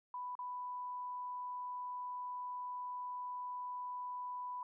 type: tone with dropouts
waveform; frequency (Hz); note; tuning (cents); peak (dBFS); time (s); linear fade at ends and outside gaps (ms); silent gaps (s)
sine; 992; B5; +7; -40; 0.14-4.63; 2; 0.353-0.39
effects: none